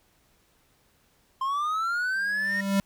triangle linear sweep, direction up, 1046 to 1864.7 Hz, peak -23 dBFS, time 1.41-2.61 s, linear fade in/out 5 ms
square tone with exponential growth, 196.9 Hz, G3, 8 cents sharp, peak -20 dBFS, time 2.15-2.8 s, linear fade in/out 0 ms, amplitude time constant 140 ms
effects pink hiss -65 dBFS RMS until 2.85 s

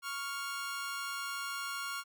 sawtooth tone pair together, 1108.7 / 1399.1 Hz, C#6 / F6, 0 / +3 cents, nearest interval major third, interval 403 cents, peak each -37 / -35 dBFS, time 0.02-2.04 s, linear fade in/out 50 ms, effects none

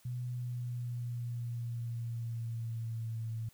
sine tone with pitch glide, 123.47 to 112.57 Hz, B2 to A2, 0 to +40 cents, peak -35 dBFS, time 0.05-3.49 s, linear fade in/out 5 ms, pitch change -160 cents, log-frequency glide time 0.26-3.28 s, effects white hiss -65 dBFS RMS until 3.53 s

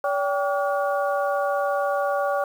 harmonic tone with a mistuned harmonic, 285.4 Hz, D4, 49 cents flat, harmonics 2 / 3 / 4 / 5, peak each -23 / -27 / -29 / -31 dBFS, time 0.04-2.44 s, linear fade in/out 2 ms, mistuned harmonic 3, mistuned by -150 cents, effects 8-bit

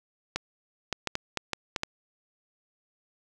clicks, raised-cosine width 0.2 ms, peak -11 dBFS, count 8, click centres 0.36 / 0.927 / 1.073 / 1.154 / 1.373 / 1.533 / 1.762 / 1.834 s, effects none

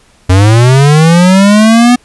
square linear sweep, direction up, 89.4 to 248.6 Hz, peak -3 dBFS, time 0.29-1.96 s, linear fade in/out 10 ms, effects pink hiss -46 dBFS RMS until 2.04 s + resampled to 24000 Hz

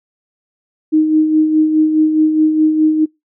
sine tone with tremolo, 311.1 Hz, D#4, in tune, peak -7 dBFS, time 0.92-3.06 s, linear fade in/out 20 ms, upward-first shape sine, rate 4.8 Hz, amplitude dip 50%, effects noise-tail reverb RT60 0.2 s tail -25 dB re dry

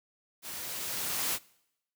white noise with level ramp, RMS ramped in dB -41 to -30 dBFS, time 0.42-1.39 s, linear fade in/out 50 ms, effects noise-tail reverb RT60 0.8 s tail -23 dB re dry + high-pass 80 Hz 12 dB/octave

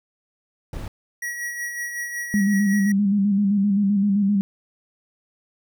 brown noise, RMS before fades -31 dBFS, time 0.73-0.88 s, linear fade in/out 2 ms
square tone with tremolo, 1916 Hz, A#6, 47 cents sharp, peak -26 dBFS, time 1.22-2.92 s, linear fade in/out 5 ms, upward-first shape sine, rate 5.4 Hz, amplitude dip 45%
sine tone with vibrato, 201 Hz, G3, 44 cents sharp, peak -16 dBFS, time 2.34-4.41 s, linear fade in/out 0 ms, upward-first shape square, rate 7.7 Hz, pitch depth 45 cents each way
effects none

